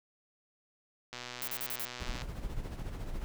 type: click train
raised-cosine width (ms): 0.2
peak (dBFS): -24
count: 135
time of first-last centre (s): 1.13-2.219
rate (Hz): 123
type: noise bursts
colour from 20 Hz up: violet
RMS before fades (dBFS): -37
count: 5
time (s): 1.42-1.851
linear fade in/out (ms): 0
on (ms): 55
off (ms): 39
type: noise with tremolo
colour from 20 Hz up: brown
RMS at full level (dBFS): -36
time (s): 2-3.24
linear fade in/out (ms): 0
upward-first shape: sine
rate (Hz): 14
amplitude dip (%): 55
effects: none